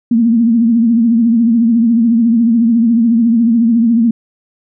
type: tone with vibrato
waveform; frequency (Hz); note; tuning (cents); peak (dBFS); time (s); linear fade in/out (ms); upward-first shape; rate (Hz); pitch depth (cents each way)
sine; 231; A#3; -16; -7; 0.11-4.11; 5; triangle; 14; 94
effects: none